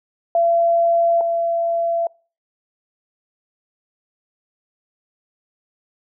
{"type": "tone pair in turn", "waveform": "sine", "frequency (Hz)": [678, 675.6], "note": ["E5", "E5"], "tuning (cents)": [49, 42], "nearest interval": "unison", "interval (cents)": 7, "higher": "first", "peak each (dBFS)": [-13, -17], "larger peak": "first", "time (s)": [[0.35, 1.21], [1.21, 2.07]], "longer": "neither", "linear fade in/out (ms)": 2, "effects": ["noise-tail reverb RT60 0.4 s tail -26 dB re dry"]}